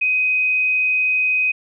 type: tone with frequency modulation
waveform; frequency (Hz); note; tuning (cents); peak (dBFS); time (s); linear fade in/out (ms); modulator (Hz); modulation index
sine; 2512; D#7; +16; -15; 0.01-1.52; 10; 72.9; 0.23
effects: none